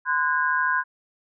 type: tone cluster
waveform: sine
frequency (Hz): 1027 / 1470 / 1623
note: C6 / F#6 / G#6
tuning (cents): -33 / -12 / -40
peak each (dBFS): -24 / -25 / -24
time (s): 0.05-0.84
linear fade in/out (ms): 50
effects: none